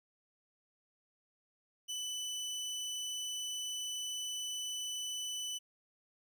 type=tone; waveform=25% pulse; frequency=2991 Hz; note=F#7; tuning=18 cents sharp; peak=-34 dBFS; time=1.88-5.59 s; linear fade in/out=20 ms; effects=none